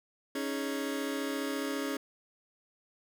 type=chord; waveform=sawtooth; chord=C# suspended second; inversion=none; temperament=just; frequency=277.2 / 311.8 / 415.8 Hz; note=C#4 / D#4 / G#4; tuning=0 / +4 / +2 cents; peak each=-30 / -35 / -34 dBFS; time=0.35-1.97 s; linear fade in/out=5 ms; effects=none